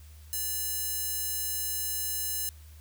square tone with high-pass filter, 580 Hz, D5, 22 cents flat, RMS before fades -32 dBFS, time 0.33-2.49 s, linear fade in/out 0 ms, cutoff 9100 Hz, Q 0.58, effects added 76 Hz sine -47 dBFS peak until 2.8 s + white hiss -59 dBFS RMS until 2.8 s

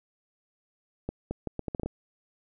accelerating click train, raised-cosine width 2 ms, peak -18 dBFS, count 9, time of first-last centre 1.09-1.86 s, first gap 220 ms, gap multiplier 0.74, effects none

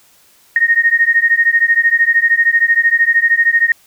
sine beating tone pair, 1851 / 1864 Hz, A#6 / A#6, -13 / -1 cents, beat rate 13 Hz, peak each -12 dBFS, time 0.56-3.72 s, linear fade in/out 2 ms, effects white hiss -50 dBFS RMS until 3.86 s

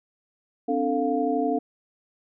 sine tone cluster, 260.2 / 292.3 / 445.8 / 703 Hz, C4 / D4 / A4 / F5, -9 / -8 / +23 / +11 cents, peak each -27 dBFS, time 0.68-1.59 s, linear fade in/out 10 ms, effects none

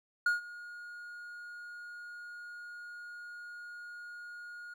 triangle tone with ADSR envelope, 1434 Hz, F6, 45 cents sharp, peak -22 dBFS, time 0.26-4.74 s, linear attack 4 ms, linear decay 140 ms, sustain -20 dB, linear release 7 ms, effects none

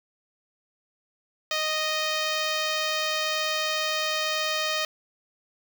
5% pulse tone with notch filter, 621 Hz, D#5, 3 cents flat, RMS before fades -27 dBFS, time 1.51-4.85 s, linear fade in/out 2 ms, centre 8900 Hz, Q 0.63, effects none

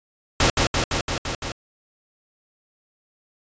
pink noise with echo, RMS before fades -17 dBFS, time 0.4-0.5 s, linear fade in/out 2 ms, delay 170 ms, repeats 6, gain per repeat -2 dB, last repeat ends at 1.52 s, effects resampled to 16000 Hz

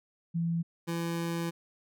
sine / 25% pulse tone pair in turn, 167.7 / 168.31 Hz, E3 / E3, +30 / +36 cents, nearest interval unison, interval 6 cents, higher second, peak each -27 dBFS, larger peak neither, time 0.34-0.63 / 0.87-1.51 s, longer second, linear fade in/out 20 ms, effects none

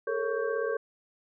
sine tone cluster, 421.3 / 457.6 / 551 / 1119 / 1572 Hz, G#4 / A#4 / C#5 / C#6 / G6, +25 / -32 / -11 / +16 / +4 cents, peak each -34 / -30 / -34 / -39 / -37 dBFS, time 0.07-0.77 s, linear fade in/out 5 ms, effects none

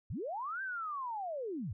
sine linear two-way sweep, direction up then down, 61.74 to 1597 to 76.9 Hz, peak -36 dBFS, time 0.1-1.73 s, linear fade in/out 5 ms, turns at 0.62 s, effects none

